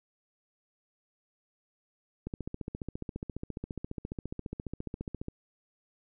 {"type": "click train", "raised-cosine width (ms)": 3, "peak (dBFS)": -23, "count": 45, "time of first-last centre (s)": [2.27, 5.284], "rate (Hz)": 14.6, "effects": []}